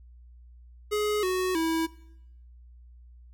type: tone with pitch steps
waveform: square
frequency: 420 / 369.9 / 325.7 Hz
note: G#4 / F#4 / E4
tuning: +19 / 0 / -21 cents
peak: -25 dBFS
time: 0.91-1.87 s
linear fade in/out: 20 ms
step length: 320 ms
effects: noise-tail reverb RT60 0.8 s tail -20 dB re dry + added 60 Hz sine -48 dBFS peak until 3.33 s